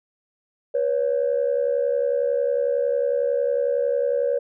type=tone pair together; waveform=sine; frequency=487.1 / 558.1 Hz; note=B4 / C#5; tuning=-24 / +12 cents; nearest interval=major second; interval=236 cents; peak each=-21 dBFS; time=0.74-4.39 s; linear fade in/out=10 ms; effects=tanh soft clip ceiling -13 dBFS